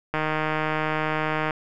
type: click train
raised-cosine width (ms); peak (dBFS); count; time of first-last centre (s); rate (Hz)
0.5; -10; 213; 0.14-1.508; 155
effects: none